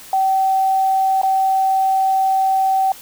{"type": "tone with dropouts", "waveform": "sine", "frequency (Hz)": 768, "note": "G5", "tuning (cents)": -36, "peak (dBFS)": -13, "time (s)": [0.13, 2.92], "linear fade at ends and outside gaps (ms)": 2, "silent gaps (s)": [1.216, 1.232], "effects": ["white hiss -39 dBFS RMS until 3.01 s"]}